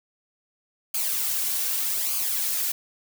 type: noise with flanger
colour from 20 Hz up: blue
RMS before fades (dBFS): -26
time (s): 0.94-2.72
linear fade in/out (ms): 5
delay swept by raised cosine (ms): 0.53 to 3.23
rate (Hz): 0.83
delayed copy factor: -0.65
effects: none